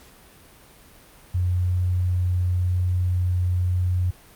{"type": "tone", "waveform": "sine", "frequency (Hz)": 90.1, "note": "F#2", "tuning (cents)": -45, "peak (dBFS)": -19, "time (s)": [1.34, 4.11], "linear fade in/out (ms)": 10, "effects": ["pink hiss -50 dBFS RMS until 4.35 s", "Opus 48 kbps"]}